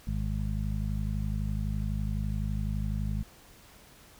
harmonic tone, 51.91 Hz, G#1, in tune, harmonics 1 / 2 / 3 / 4, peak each -31 / -34 / -36 / -37 dBFS, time 0.07-3.23 s, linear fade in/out 5 ms, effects pink hiss -55 dBFS RMS until 4.19 s

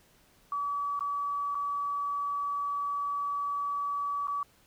sine tone with dropouts, 1144 Hz, D6, 46 cents flat, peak -29 dBFS, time 0.52-4.43 s, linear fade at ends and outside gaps 2 ms, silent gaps 0.993-1.007 / 1.547-1.552 / 4.272-4.281 s, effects pink hiss -63 dBFS RMS until 4.66 s

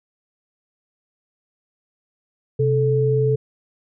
sine tone pair together, 130.33 / 436.1 Hz, C3 / A4, -6 / -15 cents, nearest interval octave + major sixth, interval 2091 cents, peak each -18 dBFS, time 2.59-3.36 s, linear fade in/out 10 ms, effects none

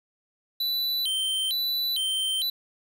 square tone with vibrato, 3520 Hz, A7, in tune, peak -25 dBFS, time 0.6-2.5 s, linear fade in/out 5 ms, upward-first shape square, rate 1.1 Hz, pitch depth 210 cents each way, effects 9-bit

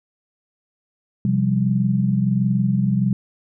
sine chord, C suspended fourth, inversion none, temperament equal with one note detuned, 129.38 / 174.61 / 196 Hz, C3 / F3 / G3, -19 / 0 / 0 cents, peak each -20 / -23 / -19 dBFS, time 1.25-3.13 s, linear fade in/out 2 ms, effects none

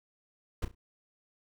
brown noise with echo, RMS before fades -30 dBFS, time 0.62-0.65 s, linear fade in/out 5 ms, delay 33 ms, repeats 3, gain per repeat -11 dB, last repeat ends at 0.749 s, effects none

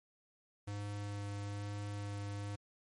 square tone with vibrato, 102 Hz, G#2, 31 cents flat, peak -40 dBFS, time 0.67-2.56 s, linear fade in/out 10 ms, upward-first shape sine, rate 1.1 Hz, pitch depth 9 cents each way, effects MP3 48 kbps

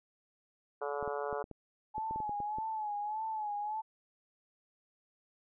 harmonic tone, 143.8 Hz, D3, 36 cents flat, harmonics 3 / 4 / 5 / 6 / 7 / 8 / 9 / 10, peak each -38 / -40 / -42 / -44 / -45 / -46 / -47 / -48 dBFS, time 0.81-1.43 s, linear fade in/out 10 ms
clicks, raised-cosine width 2 ms, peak -31 dBFS, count 12, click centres 1.027 / 1.077 / 1.328 / 1.441 / 1.513 / 1.981 / 2.11 / 2.16 / 2.203 / 2.294 / 2.403 / 2.585 s
sine tone with vibrato, 853 Hz, G#5, 46 cents sharp, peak -34 dBFS, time 1.94-3.82 s, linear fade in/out 20 ms, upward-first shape sine, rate 1.7 Hz, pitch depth 66 cents each way
effects none

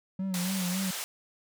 triangle tone with vibrato, 185 Hz, F#3, in tune, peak -27 dBFS, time 0.19-0.91 s, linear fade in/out 5 ms, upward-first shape sine, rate 3.6 Hz, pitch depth 74 cents each way
white band-pass noise, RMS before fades -36 dBFS, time 0.34-1.04 s, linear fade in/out 0 ms, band 540 to 11000 Hz, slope 12 dB/octave
effects none

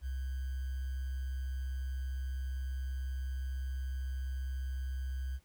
sine tone with sample-and-hold, 65.3 Hz, C2, 3 cents flat, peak -34 dBFS, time 0.01-5.4 s, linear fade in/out 50 ms, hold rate 1575 Hz, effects pink hiss -70 dBFS RMS until 5.44 s

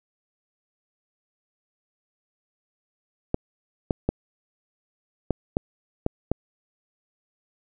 clicks, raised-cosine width 2 ms, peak -8 dBFS, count 7, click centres 3.344 / 3.908 / 4.09 / 5.307 / 5.569 / 6.064 / 6.316 s, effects none

